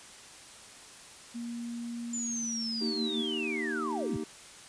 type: tone with pitch glide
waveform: sine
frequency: 235.9 to 227.3 Hz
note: A#3 to A#3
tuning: +21 to -43 cents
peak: -35 dBFS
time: 1.34-3.23 s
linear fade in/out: 20 ms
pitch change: -64 cents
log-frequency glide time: 2.23-2.59 s
type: linear sweep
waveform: sine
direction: down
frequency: 7140 to 69.3 Hz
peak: -33 dBFS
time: 2.13-4.17 s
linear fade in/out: 5 ms
type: chord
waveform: triangle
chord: Eb major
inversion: second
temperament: just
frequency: 233.3 / 311.1 / 388.9 Hz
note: Bb3 / Eb4 / G4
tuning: +2 / 0 / -14 cents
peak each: -35 dBFS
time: 2.81-4.24 s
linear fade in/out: 5 ms
effects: white hiss -50 dBFS RMS until 4.68 s + resampled to 22050 Hz